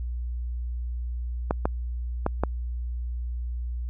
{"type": "clicks", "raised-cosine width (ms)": 1, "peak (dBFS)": -9, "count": 4, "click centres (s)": [1.509, 1.655, 2.264, 2.436], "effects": ["added 60 Hz sine -28 dBFS peak until 3.89 s"]}